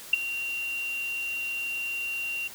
sine tone with ADSR envelope, 2760 Hz, F7, 21 cents flat, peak -13 dBFS, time 0.13-2.48 s, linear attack 5 ms, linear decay 13 ms, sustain -16 dB, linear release 9 ms, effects white hiss -44 dBFS RMS until 2.54 s

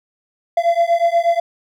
triangle beating tone pair, 677 / 685.3 Hz, E5 / F5, +46 / -33 cents, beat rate 8.3 Hz, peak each -14 dBFS, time 0.57-1.4 s, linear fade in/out 5 ms, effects none

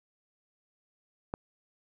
click, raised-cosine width 1 ms, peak -19 dBFS, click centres 1.339 s, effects 10-bit

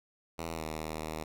5% pulse tone with pitch glide, 82.41 to 78.42 Hz, E2 to D#2, 0 to +14 cents, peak -25 dBFS, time 0.38-1.24 s, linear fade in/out 10 ms, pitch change -86 cents, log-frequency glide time 0.52-0.64 s, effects none

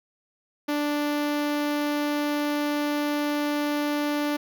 sawtooth tone with notch filter, 293.7 Hz, D4, in tune, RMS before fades -26 dBFS, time 0.68-4.37 s, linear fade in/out 10 ms, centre 8100 Hz, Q 1.2, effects none

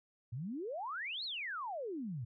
sine exponential two-way sweep, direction up then down, 108.9 to 4435 to 108.9 Hz, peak -38 dBFS, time 0.32-2.25 s, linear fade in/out 10 ms, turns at 1.24 s, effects none

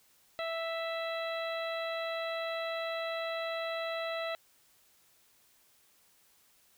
harmonic tone, 659.3 Hz, E5, in tune, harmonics 1 / 2 / 3 / 4 / 5 / 6, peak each -35 / -41 / -42 / -45 / -48 / -45 dBFS, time 0.39-4.35 s, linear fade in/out 0 ms, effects white hiss -66 dBFS RMS until 6.77 s

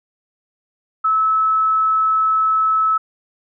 sine tone, 1300 Hz, E6, 24 cents flat, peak -13 dBFS, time 1.04-2.98 s, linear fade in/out 10 ms, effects none

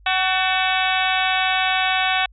harmonic tone with a mistuned harmonic, 375.5 Hz, F#4, 26 cents sharp, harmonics 2 / 3 / 4 / 5 / 6 / 7 / 8 / 9 / 10, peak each -22 / -28 / -25 / -28 / -26 / -25 / -31 / -27 / -30 dBFS, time 0.06-2.26 s, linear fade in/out 5 ms, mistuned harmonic 5, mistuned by -69 cents, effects added 50 Hz sine -46 dBFS peak until 2.32 s

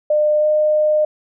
sine tone with pitch glide, 603 to 609.3 Hz, D5 to D#5, +46 to -36 cents, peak -12 dBFS, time 0.1-1.05 s, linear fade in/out 5 ms, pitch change +18 cents, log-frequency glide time 0.39-0.46 s, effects none

